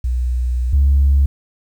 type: tone pair in turn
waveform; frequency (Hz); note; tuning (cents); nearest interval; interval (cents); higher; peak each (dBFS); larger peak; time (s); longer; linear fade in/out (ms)
sine; 61.74 / 69.3; B1 / C#2; 0 / 0; major second; 200; second; -15 / -8; second; 0.04-0.73 / 0.73-1.26; first; 5
effects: tanh soft clip ceiling -6 dBFS + 8-bit